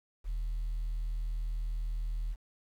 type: tone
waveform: sine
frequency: 40.01 Hz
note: D#1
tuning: 49 cents sharp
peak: -29 dBFS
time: 0.24-2.36 s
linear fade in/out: 50 ms
effects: tanh soft clip ceiling -30 dBFS + 10-bit